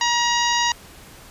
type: harmonic tone with a mistuned harmonic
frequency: 951 Hz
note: A#5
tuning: 34 cents sharp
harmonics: 1 / 2 / 3 / 4 / 5 / 6 / 7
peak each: -21 / -24 / -26 / -27 / -28 / -29 / -29 dBFS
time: 0.01-0.72 s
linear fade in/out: 2 ms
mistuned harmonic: 5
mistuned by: +16 cents
effects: pink hiss -44 dBFS RMS until 1.3 s + resampled to 32000 Hz